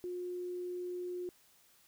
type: tone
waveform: sine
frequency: 358 Hz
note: F4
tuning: 43 cents sharp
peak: -37 dBFS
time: 0.04-1.29 s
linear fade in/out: 0 ms
effects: white hiss -66 dBFS RMS until 1.87 s